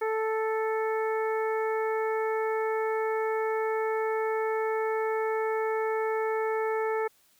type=harmonic tone; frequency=440 Hz; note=A4; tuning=in tune; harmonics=1 / 2 / 3 / 4 / 5; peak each=-27 / -33 / -37 / -39 / -41 dBFS; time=0.01-7.08 s; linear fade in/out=10 ms; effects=white hiss -64 dBFS RMS until 7.39 s